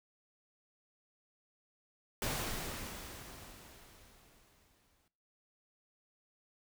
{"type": "noise with exponential decay", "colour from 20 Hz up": "pink", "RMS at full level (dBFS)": -35, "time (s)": [2.22, 5.08], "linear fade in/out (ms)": 1, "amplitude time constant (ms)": 620, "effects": ["noise-tail reverb RT60 0.5 s tail -19 dB re dry"]}